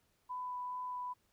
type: tone with vibrato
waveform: sine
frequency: 996 Hz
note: B5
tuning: 14 cents sharp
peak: -38 dBFS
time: 0.29-1.14 s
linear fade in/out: 20 ms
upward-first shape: sine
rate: 2.4 Hz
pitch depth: 8 cents each way
effects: pink hiss -75 dBFS RMS until 1.32 s